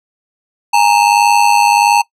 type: ring-modulated tone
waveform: square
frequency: 880 Hz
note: A5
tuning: in tune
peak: -5 dBFS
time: 0.73-2.02 s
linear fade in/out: 10 ms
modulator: 50.7 Hz
effects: noise-tail reverb RT60 0.1 s tail -21 dB re dry + low-pass 10000 Hz 12 dB/octave

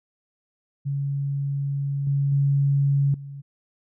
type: tone with level steps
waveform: sine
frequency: 140 Hz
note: C#3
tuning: 18 cents sharp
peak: -23 / -19 / -17 / -34 dBFS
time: 0.85-3.42 s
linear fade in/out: 20 ms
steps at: 2.07 / 2.32 / 3.14 s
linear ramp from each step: 2 ms
effects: none

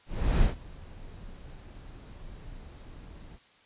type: noise with ADSR envelope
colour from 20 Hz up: brown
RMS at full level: -22 dBFS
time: 0.06-3.39 s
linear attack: 360 ms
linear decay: 130 ms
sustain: -23 dB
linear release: 44 ms
effects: white hiss -60 dBFS RMS until 3.65 s + resampled to 8000 Hz

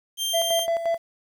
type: tone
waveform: sawtooth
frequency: 3167 Hz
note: G7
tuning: 17 cents sharp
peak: -21 dBFS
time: 0.17-0.67 s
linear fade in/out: 50 ms
type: tone with tremolo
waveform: triangle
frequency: 670 Hz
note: E5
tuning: 28 cents sharp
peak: -18 dBFS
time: 0.33-0.98 s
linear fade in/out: 20 ms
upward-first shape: square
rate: 5.7 Hz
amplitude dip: 60%
effects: 9-bit

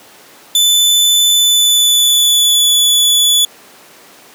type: tone with pitch glide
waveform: sawtooth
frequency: 3507 to 3443 Hz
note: A7 to A7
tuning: -6 to -38 cents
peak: -5 dBFS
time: 0.55-3.45 s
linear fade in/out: 2 ms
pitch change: -32 cents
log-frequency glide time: 1.33-2.67 s
effects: pink hiss -40 dBFS RMS until 4.34 s + high-pass 300 Hz 12 dB/octave

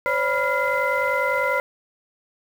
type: tone cluster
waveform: sine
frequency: 518 / 568 / 984 / 1397 / 2050 Hz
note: C5 / C#5 / B5 / F6 / C7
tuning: -17 / +42 / -7 / 0 / -36 cents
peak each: -25 dBFS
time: 0.06-1.6 s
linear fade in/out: 0 ms
effects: tanh soft clip ceiling -11 dBFS + 7-bit

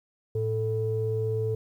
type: tone pair together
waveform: sine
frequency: 110.51 / 440 Hz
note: A2 / A4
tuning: +8 / 0 cents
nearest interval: 2 octaves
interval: 2392 cents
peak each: -27 dBFS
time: 0.35-1.55 s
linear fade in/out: 5 ms
effects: tanh soft clip ceiling -17 dBFS + 10-bit

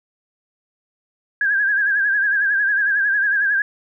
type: tone with vibrato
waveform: sine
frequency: 1627 Hz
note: G#6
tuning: 36 cents flat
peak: -15 dBFS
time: 1.41-3.62 s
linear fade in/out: 2 ms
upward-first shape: sine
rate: 11 Hz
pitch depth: 73 cents each way
effects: none

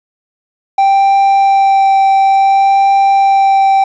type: tone with vibrato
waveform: triangle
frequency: 783 Hz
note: G5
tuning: 2 cents flat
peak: -4 dBFS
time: 0.78-3.84 s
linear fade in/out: 5 ms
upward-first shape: sine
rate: 0.57 Hz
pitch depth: 9 cents each way
effects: resampled to 16000 Hz + 7-bit

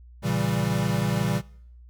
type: chord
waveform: square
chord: A# diminished seventh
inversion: none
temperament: equal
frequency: 116.54 / 138.59 / 164.81 / 196 Hz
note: A#2 / C#3 / E3 / G3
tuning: 0 / 0 / 0 / 0 cents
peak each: -29 dBFS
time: 0.22-1.42 s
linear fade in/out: 50 ms
effects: noise-tail reverb RT60 0.7 s tail -23 dB re dry + added 60 Hz sine -45 dBFS peak until 1.89 s

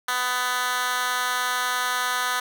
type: tone with high-pass filter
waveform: 10% pulse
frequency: 249.4 Hz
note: B3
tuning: 17 cents sharp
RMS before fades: -25 dBFS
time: 0.08-2.4 s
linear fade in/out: 5 ms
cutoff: 1300 Hz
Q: 1.2
effects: none

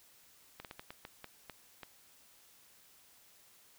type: slowing click train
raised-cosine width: 0.3 ms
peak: -29 dBFS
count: 9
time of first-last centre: 0.6-1.833 s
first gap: 48 ms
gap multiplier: 1.32
effects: white hiss -63 dBFS RMS until 3.78 s

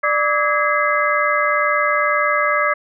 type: tone cluster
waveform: sine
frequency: 593 / 1153 / 1275 / 1654 / 2051 Hz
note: D5 / D6 / D#6 / G#6 / C7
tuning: +17 / -32 / +42 / -8 / -35 cents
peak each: -21 dBFS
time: 0.03-2.74 s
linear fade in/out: 10 ms
effects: none

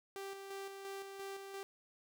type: tone with tremolo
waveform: sawtooth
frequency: 392 Hz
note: G4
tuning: in tune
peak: -39 dBFS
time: 0.16-1.63 s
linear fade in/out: 0 ms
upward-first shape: square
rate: 2.9 Hz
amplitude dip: 40%
effects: none

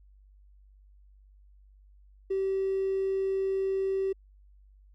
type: tone with hard clipping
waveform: triangle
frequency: 385.8 Hz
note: G4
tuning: 28 cents flat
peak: -26 dBFS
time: 2.3-4.13 s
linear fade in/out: 10 ms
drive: 3 dB
effects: added 49 Hz sine -54 dBFS peak until 4.94 s

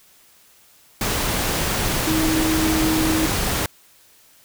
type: tone in noise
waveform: sine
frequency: 316.8 Hz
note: D#4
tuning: 31 cents sharp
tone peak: -19 dBFS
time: 2.07-3.26 s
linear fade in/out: 2 ms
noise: pink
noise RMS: -22 dBFS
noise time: 1.01-3.66 s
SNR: 0 dB
effects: white hiss -53 dBFS RMS until 4.44 s

